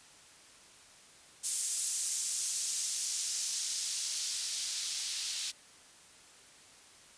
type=noise with band-pass filter sweep; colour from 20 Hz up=blue; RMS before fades=-35 dBFS; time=1.43-5.52 s; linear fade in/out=20 ms; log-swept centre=7900 to 4000 Hz; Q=1.4; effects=white hiss -57 dBFS RMS until 7.17 s + resampled to 22050 Hz